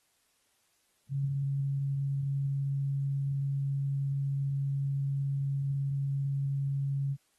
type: tone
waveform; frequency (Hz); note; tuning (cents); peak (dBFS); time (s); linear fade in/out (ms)
sine; 138.59; C#3; 0; -28; 1.09-7.17; 50
effects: white hiss -72 dBFS RMS until 7.38 s + AAC 32 kbps